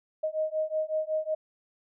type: beating tone pair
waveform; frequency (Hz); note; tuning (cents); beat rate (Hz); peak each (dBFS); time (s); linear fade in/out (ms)
sine; 622 / 627.4; D#5 / D#5; -1 / +14; 5.4; -30; 0.23-1.35; 10
effects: none